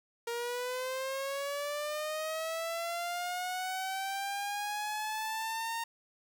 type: linear sweep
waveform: sawtooth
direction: up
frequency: 466.2 to 923 Hz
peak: -30 dBFS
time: 0.27-5.84 s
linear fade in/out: 5 ms
effects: 11-bit